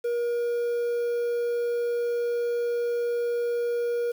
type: tone with quantisation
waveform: triangle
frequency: 475.9 Hz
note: A#4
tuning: 36 cents sharp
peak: -22 dBFS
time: 0.04-4.12 s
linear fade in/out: 10 ms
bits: 8
effects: none